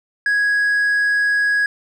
sine tone with hard clipping, 1661.2 Hz, G#6, in tune, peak -15 dBFS, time 0.26-1.66 s, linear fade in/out 2 ms, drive 2 dB, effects none

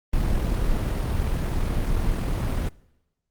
brown noise with amplitude modulation, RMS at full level -22 dBFS, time 0.13-2.69 s, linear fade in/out 5 ms, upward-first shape sine, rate 41.4 Hz, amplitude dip 25%, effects noise-tail reverb RT60 1.0 s tail -23 dB re dry + Opus 32 kbps

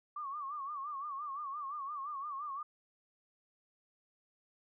sine tone with vibrato, 1144 Hz, D6, 46 cents flat, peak -38 dBFS, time 0.16-2.63 s, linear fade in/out 5 ms, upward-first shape sine, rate 5.8 Hz, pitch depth 110 cents each way, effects none

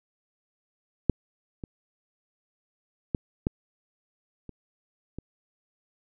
clicks, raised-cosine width 3 ms, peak -6 / -23 / -12 / -11 / -27 / -23 dBFS, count 6, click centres 1.097 / 1.638 / 3.148 / 3.469 / 4.493 / 5.186 s, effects none

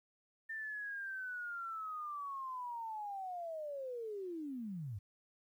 sine linear sweep, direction down, 1800 to 90.6 Hz, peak -40 dBFS, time 0.49-4.99 s, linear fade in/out 10 ms, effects 12-bit

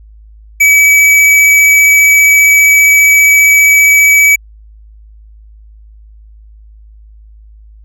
square tone with vibrato, 2286 Hz, D7, 47 cents flat, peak -4 dBFS, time 0.6-4.36 s, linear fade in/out 10 ms, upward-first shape sine, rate 15 Hz, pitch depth 8 cents each way, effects added 53 Hz sine -34 dBFS peak until 7.84 s

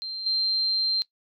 sine tone with level steps, 4152 Hz, C8, 14 cents flat, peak -30 / -21 dBFS, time 0.02-1.02 s, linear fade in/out 0 ms, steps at 0.26 s, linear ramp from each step 5 ms, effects noise-tail reverb RT60 0.1 s tail -19 dB re dry

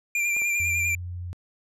square tone with vibrato, 2381 Hz, D7, 23 cents sharp, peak -23 dBFS, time 0.15-0.95 s, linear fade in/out 2 ms, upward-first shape sine, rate 10 Hz, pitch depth 28 cents each way
clicks, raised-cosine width 1 ms, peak -29 dBFS, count 2, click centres 0.366 / 0.419 s
sine tone, 88.7 Hz, F2, 27 cents sharp, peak -31 dBFS, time 0.6-1.33 s, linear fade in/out 0 ms
effects low-pass 11000 Hz 12 dB/octave

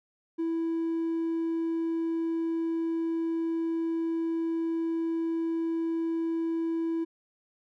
triangle tone, 329.6 Hz, E4, in tune, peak -24 dBFS, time 0.38-7.05 s, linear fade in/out 20 ms, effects tanh soft clip ceiling -21 dBFS

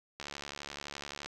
click train, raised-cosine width 0.2 ms, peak -23 dBFS, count 77, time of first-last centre 0.2-1.26 s, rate 71.7 Hz, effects none

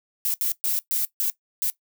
violet noise bursts at uneven times, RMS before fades -24 dBFS, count 6, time 0.25-0.34 / 0.41-0.52 / 0.64-0.79 / 0.91-1.05 / 1.2-1.3 / 1.62-1.7 s, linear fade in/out 0 ms, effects noise-tail reverb RT60 0.1 s tail -17 dB re dry

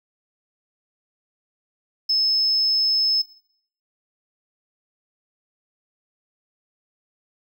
triangle tone, 5210 Hz, E8, 21 cents flat, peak -14 dBFS, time 2.09-3.22 s, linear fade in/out 10 ms, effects noise-tail reverb RT60 0.6 s tail -20 dB re dry + tanh soft clip ceiling -15 dBFS

